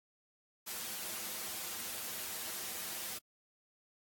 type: noise with comb filter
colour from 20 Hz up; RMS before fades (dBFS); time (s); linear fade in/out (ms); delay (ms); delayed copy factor
white; -41; 0.66-3.19; 20; 7.1; -1
effects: high-pass 100 Hz 12 dB/octave + AAC 64 kbps